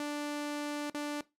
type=tone with dropouts; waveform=sawtooth; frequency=293.7 Hz; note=D4; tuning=in tune; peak=-30 dBFS; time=0-1.21 s; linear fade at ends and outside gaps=2 ms; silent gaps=0.899-0.945 s; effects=noise-tail reverb RT60 0.2 s tail -18 dB re dry + low-pass 11000 Hz 12 dB/octave